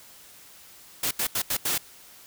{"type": "noise bursts at uneven times", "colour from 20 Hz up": "white", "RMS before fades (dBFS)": -26, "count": 5, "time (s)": [[1.03, 1.11], [1.19, 1.27], [1.35, 1.42], [1.5, 1.57], [1.65, 1.78]], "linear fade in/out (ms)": 5, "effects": ["white hiss -50 dBFS RMS until 2.26 s"]}